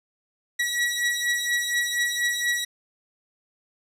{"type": "beating tone pair", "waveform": "sawtooth", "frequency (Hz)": [1923, 1927.2], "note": ["B6", "B6"], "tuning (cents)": [-47, -43], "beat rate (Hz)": 4.2, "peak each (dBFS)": [-24, -21], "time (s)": [0.59, 2.65], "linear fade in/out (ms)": 10, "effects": ["low-pass 12000 Hz 12 dB/octave"]}